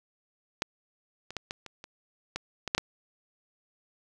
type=clicks; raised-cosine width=0.2 ms; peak=-10 / -23 / -16 / -17 / -25 / -26 / -15 / -16 / -7 / -10 dBFS; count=10; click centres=0.621 / 1.306 / 1.367 / 1.509 / 1.663 / 1.841 / 2.36 / 2.677 / 2.749 / 2.78 s; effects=none